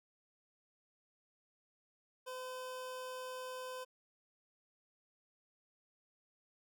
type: tone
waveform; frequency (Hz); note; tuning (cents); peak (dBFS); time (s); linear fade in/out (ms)
25% pulse; 510; C5; -44; -39; 2.26-3.85; 20
effects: none